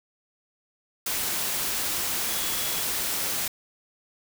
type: tone in noise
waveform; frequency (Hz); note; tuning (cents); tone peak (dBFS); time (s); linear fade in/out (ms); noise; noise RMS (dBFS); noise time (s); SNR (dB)
sine; 3359; G#7; +19; -38; 2.3-2.82; 5; white; -28; 1.06-3.48; -13
effects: none